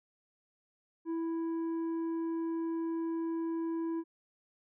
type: tone with tanh clipping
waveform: sine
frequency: 329.6 Hz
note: E4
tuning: in tune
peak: -33 dBFS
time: 1.05-4.04 s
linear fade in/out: 50 ms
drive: 6 dB
effects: none